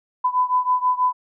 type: beating tone pair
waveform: sine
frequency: 1000 / 1006.2 Hz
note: B5 / B5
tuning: +21 / +32 cents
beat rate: 6.2 Hz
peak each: -19 / -21 dBFS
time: 0.24-1.13 s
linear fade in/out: 10 ms
effects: none